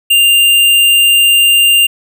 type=tone; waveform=square; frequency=2794 Hz; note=F7; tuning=in tune; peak=-6 dBFS; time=0.1-1.87 s; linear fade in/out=10 ms; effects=none